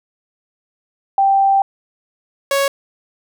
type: tone pair in turn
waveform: sine / sawtooth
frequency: 784 / 554.4 Hz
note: G5 / C#5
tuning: 0 / 0 cents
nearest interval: tritone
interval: 600 cents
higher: first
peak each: -10 dBFS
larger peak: neither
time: 1.18-1.62 / 2.51-2.68 s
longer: first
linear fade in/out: 2 ms
effects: none